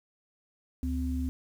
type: tone pair together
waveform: sine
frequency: 71.9 / 256.6 Hz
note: D2 / C4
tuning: -36 / -34 cents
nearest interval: octave + minor seventh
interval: 2202 cents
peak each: -30 / -32 dBFS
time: 0.83-1.29 s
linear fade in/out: 0 ms
effects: 9-bit